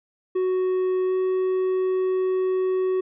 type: tone with pitch glide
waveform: triangle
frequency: 370.7 to 373.1 Hz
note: F#4 to F#4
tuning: +3 to +14 cents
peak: -18 dBFS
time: 0.35-3.01 s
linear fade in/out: 10 ms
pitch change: +11 cents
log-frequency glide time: 1.06-1.13 s
effects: resampled to 8000 Hz